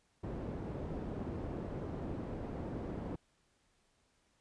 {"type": "low-pass noise", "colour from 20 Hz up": "white", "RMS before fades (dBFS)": -41, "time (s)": [0.23, 3.16], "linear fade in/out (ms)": 10, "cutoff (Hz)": 350, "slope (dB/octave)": 12, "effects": ["pink hiss -74 dBFS RMS until 4.4 s", "resampled to 22050 Hz"]}